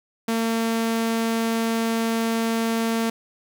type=tone; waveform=sawtooth; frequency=227.2 Hz; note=A#3; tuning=44 cents flat; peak=-17 dBFS; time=0.28-3.1 s; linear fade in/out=5 ms; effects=none